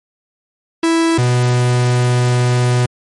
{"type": "tone pair in turn", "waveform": "45% pulse", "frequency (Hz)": [329.6, 123.46], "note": ["E4", "B2"], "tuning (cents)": [0, 0], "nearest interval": "octave + perfect fourth", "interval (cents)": 1700, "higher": "first", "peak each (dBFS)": -11, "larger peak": "neither", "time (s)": [[0.83, 1.18], [1.18, 2.86]], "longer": "second", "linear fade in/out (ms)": 5, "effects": ["MP3 48 kbps"]}